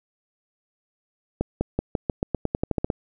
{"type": "accelerating click train", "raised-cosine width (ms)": 2, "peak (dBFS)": -9, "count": 14, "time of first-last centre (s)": [1.41, 2.902], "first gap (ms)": 200, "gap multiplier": 0.9, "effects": []}